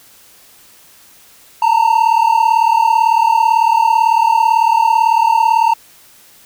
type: tone pair together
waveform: triangle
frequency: 891 / 929 Hz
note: A5 / A#5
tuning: +22 / -6 cents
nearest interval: minor second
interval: 72 cents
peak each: -10 dBFS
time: 1.62-5.74 s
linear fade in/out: 5 ms
effects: white hiss -45 dBFS RMS until 6.45 s